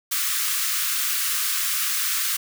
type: high-pass noise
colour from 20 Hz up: white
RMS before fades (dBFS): -24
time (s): 0.11-2.37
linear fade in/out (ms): 10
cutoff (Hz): 1100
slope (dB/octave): 96
effects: none